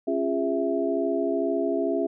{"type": "tone cluster", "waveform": "sine", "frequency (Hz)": [273.5, 346.9, 409.1, 660], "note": ["C#4", "F4", "G#4", "E5"], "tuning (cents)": [-23, -12, -26, 2], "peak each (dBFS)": -28, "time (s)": [0.07, 2.07], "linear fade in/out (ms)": 10, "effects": []}